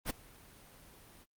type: noise with ADSR envelope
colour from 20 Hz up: pink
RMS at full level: -33 dBFS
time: 0.05-1.26 s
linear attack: 51 ms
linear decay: 11 ms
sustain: -24 dB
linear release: 45 ms
effects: Opus 32 kbps